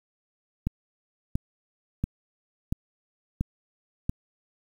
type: click train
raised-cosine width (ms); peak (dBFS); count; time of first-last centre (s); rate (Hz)
5; -13; 6; 0.67-4.095; 1.46
effects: 8-bit